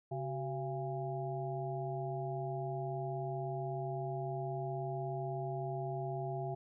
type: harmonic tone with a mistuned harmonic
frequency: 136.3 Hz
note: C#3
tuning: 29 cents flat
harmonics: 1 / 3 / 5 / 6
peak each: -39 / -42 / -41 / -46 dBFS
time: 0.11-6.55 s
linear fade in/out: 10 ms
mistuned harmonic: 3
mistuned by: -130 cents
effects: none